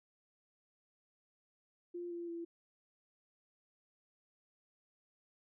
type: tone with pitch steps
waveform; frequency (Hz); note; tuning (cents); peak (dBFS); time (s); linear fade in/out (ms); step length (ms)
sine; 349.2 / 343.4 / 337.7; F4 / F4 / E4; 0 / -29 / +42; -40; 1.94-2.45; 10; 170
effects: none